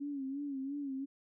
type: tone with vibrato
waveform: sine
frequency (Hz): 277.2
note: C#4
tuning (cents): 0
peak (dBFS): -36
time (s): 0-1.06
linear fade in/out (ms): 20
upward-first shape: sine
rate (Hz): 2.9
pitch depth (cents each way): 78
effects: none